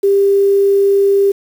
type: tone with quantisation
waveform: sine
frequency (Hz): 397.1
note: G4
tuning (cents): +22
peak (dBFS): -8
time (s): 0.03-1.32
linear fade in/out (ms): 10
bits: 6
effects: none